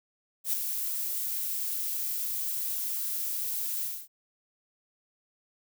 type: noise with ADSR envelope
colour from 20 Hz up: violet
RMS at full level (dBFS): -26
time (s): 0.44-4.08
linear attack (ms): 92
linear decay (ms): 5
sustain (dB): -6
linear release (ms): 250
effects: none